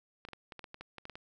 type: clicks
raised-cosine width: 0.3 ms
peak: -29 dBFS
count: 12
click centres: 0.251 / 0.287 / 0.333 / 0.522 / 0.593 / 0.642 / 0.744 / 0.81 / 0.983 / 1.054 / 1.097 / 1.155 s
effects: none